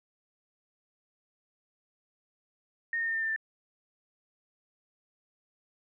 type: tone with pitch steps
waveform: sine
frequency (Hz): 1845 / 1831.2 / 1817.5 / 1803.9 / 1790.4 / 1777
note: A#6 / A#6 / A#6 / A6 / A6 / A6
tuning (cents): -18 / -31 / -44 / +43 / +30 / +17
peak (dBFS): -28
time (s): 2.93-3.362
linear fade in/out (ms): 2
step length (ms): 72
effects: none